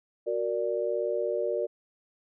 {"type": "chord", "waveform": "sine", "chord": "Gb augmented", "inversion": "none", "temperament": "equal", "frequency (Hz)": [370, 466.2, 587.3], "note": ["Gb4", "Bb4", "D5"], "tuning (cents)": [0, 0, 0], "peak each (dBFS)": [-32, -30, -30], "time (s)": [0.26, 1.67], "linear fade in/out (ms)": 20, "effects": []}